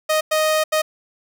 sawtooth tone bursts at uneven times, 622.3 Hz, D#5, in tune, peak -12 dBFS, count 3, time 0.09-0.21 / 0.31-0.64 / 0.72-0.82 s, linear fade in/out 10 ms, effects none

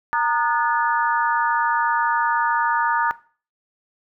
sine tone cluster, 927 / 1221 / 1458 / 1723 Hz, A#5 / D#6 / F#6 / A6, -10 / -33 / -26 / -37 cents, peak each -21 / -25 / -26 / -25 dBFS, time 0.13-3.11 s, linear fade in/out 0 ms, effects noise-tail reverb RT60 0.4 s tail -17 dB re dry

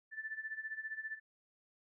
sine tone with tremolo, 1760 Hz, A6, in tune, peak -37 dBFS, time 0.11-1.2 s, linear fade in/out 50 ms, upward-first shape sine, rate 15 Hz, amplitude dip 80%, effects none

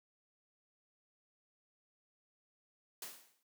white noise with exponential decay, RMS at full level -43 dBFS, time 3.02-3.43 s, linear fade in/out 2 ms, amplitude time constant 87 ms, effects noise-tail reverb RT60 0.1 s tail -20 dB re dry + high-pass 200 Hz 12 dB/octave

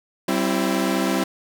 sawtooth tone cluster, 193.8 / 263.5 / 333 Hz, G3 / C4 / E4, -20 / +12 / +18 cents, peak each -20 dBFS, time 0.28-1.24 s, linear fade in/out 5 ms, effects none

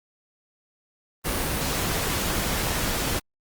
pink noise, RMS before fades -26 dBFS, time 1.24-3.2 s, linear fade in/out 20 ms, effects Opus 32 kbps

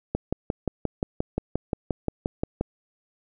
click train, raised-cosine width 2 ms, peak -11 dBFS, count 15, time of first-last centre 0.15-2.61 s, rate 5.69 Hz, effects none

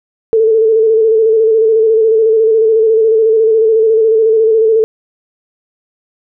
sine tone with vibrato, 443.5 Hz, A4, 14 cents sharp, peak -6 dBFS, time 0.33-4.84 s, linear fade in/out 0 ms, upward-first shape square, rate 14 Hz, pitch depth 32 cents each way, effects none

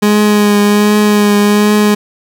30% pulse tone with vibrato, 207.7 Hz, G#3, in tune, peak -4 dBFS, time 0.02-1.95 s, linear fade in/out 10 ms, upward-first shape triangle, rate 1.3 Hz, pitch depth 23 cents each way, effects none

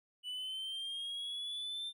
triangle linear sweep, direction up, 2960 to 3592 Hz, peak -37 dBFS, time 0.23-1.93 s, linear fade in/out 50 ms, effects none

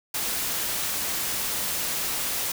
white noise, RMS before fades -28 dBFS, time 0.14-2.52 s, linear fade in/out 5 ms, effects none

